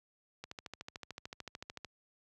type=click train; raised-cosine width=0.2 ms; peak=-26 dBFS; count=20; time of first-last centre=0.44-1.847 s; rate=13.5 Hz; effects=high-pass 60 Hz 12 dB/octave